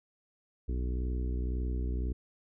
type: harmonic tone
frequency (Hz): 61.9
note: B1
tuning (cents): +5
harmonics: 1 / 2 / 3 / 4 / 5 / 6 / 7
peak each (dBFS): -30 / -43 / -46 / -44 / -45 / -47 / -49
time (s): 0.68-2.13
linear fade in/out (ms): 10
effects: none